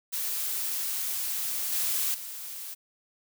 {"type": "noise with level steps", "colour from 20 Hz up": "blue", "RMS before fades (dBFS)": [-31, -28, -39], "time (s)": [0.12, 2.75], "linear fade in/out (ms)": 20, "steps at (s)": [1.72, 2.14], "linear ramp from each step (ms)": 5, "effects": []}